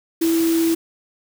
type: tone in noise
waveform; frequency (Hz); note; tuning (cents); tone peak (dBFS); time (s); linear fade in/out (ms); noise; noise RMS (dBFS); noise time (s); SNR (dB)
sine; 329.6; E4; 0; -15; 0.21-0.75; 10; white; -29; 0.21-0.75; +11
effects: none